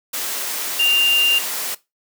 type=tone in noise; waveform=sine; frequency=2794 Hz; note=F7; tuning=in tune; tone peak=-13 dBFS; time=0.79-1.39 s; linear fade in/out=10 ms; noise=white; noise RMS=-25 dBFS; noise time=0.13-1.75 s; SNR=+9 dB; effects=noise-tail reverb RT60 0.2 s tail -18 dB re dry + high-pass 300 Hz 12 dB/octave